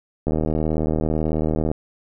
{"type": "click train", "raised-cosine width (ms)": 2, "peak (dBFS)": -9, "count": 114, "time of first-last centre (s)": [0.27, 1.715], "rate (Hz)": 78.2, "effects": []}